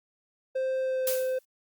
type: tone with pitch glide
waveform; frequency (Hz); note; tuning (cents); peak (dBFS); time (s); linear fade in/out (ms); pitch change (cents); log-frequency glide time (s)
triangle; 523.3 to 516.7; C5 to C5; 0 to -22; -24; 0.55-1.39; 10; -22; 0.81-1.09
type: noise with exponential decay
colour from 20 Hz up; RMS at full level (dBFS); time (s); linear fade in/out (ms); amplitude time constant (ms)
blue; -27; 1.07-1.45; 2; 81
effects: Opus 48 kbps